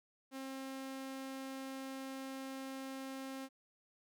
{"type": "tone", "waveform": "sawtooth", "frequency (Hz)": 267, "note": "C4", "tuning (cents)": 35, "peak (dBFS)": -39, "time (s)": [0.31, 3.49], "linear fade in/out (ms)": 50, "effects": []}